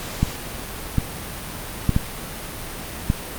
clicks, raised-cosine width 5 ms, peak -4 dBFS, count 5, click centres 0.23 / 0.983 / 1.893 / 1.964 / 3.101 s, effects pink hiss -32 dBFS RMS until 3.38 s + Opus 48 kbps

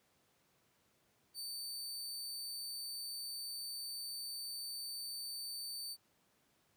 sawtooth tone, 4566 Hz, D8, 50 cents flat, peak -39 dBFS, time 1.34-5.97 s, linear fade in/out 50 ms, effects pink hiss -74 dBFS RMS until 6.76 s + high-pass 100 Hz 12 dB/octave

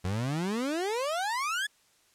30% pulse exponential sweep, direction up, 87.31 to 1742 Hz, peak -26 dBFS, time 0.04-1.67 s, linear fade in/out 10 ms, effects white hiss -65 dBFS RMS until 2.14 s + low-pass 10000 Hz 12 dB/octave

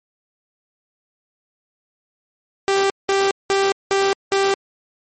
sawtooth tone bursts, 392 Hz, G4, in tune, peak -11 dBFS, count 5, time 2.68-4.54 s, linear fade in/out 0 ms, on 220 ms, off 190 ms, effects MP3 32 kbps

